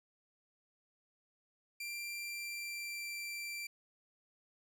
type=tone with pitch glide; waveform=sawtooth; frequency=2367 to 2351 Hz; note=D7 to D7; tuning=+13 to +1 cents; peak=-37 dBFS; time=1.8-3.67 s; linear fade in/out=5 ms; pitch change=-12 cents; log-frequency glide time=2.13-3.12 s; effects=none